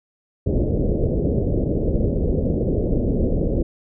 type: low-pass noise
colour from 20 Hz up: pink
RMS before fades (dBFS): -20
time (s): 0.46-3.63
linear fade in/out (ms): 10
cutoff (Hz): 560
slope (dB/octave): 48
effects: none